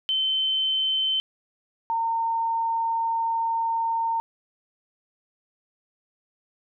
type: tone pair in turn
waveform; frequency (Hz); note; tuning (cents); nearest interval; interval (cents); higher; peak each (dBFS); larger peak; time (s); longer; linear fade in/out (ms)
sine; 3078 / 913; G7 / A#5; -32 / -36; octave + major sixth; 2104; first; -21 / -22; first; 0.09-1.2 / 1.9-4.2; second; 0
effects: none